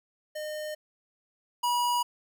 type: tone pair in turn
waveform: square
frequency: 610 / 968.3 Hz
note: D#5 / B5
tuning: -34 / -34 cents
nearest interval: minor sixth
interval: 800 cents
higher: second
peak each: -34 / -25 dBFS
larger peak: second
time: 0.35-0.75 / 1.63-2.03 s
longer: neither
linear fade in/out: 10 ms
effects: 11-bit